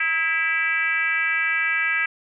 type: tone with frequency modulation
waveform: sine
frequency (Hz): 1975.5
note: B6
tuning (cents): 0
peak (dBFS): -19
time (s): 0-2.06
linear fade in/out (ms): 5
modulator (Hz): 345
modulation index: 1.5
effects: none